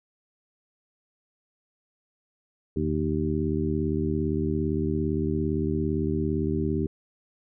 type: harmonic tone with a mistuned harmonic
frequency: 77.6 Hz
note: D#2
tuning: 4 cents flat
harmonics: 1 / 2 / 3 / 4 / 5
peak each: -30 / -30 / -30 / -30 / -30 dBFS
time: 2.76-6.87 s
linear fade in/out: 5 ms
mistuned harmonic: 1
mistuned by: +110 cents
effects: none